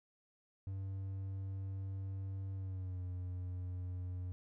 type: tone with pitch glide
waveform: triangle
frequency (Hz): 96.5 to 90.56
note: G2 to F#2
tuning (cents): -27 to -37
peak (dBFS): -37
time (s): 0.67-4.32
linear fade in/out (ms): 0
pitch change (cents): -110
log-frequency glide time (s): 2.54-3.02
effects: none

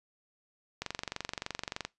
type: click train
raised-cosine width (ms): 0.2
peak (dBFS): -17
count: 25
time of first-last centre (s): 0.82-1.85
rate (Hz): 23.3
effects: noise-tail reverb RT60 0.2 s tail -22 dB re dry + resampled to 24000 Hz

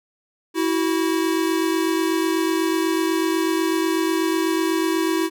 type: tone pair together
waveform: square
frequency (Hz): 326 / 374.1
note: E4 / F#4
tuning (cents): -19 / +19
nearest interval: major second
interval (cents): 238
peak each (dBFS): -21 / -24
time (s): 0.54-5.3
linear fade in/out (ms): 50
effects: none

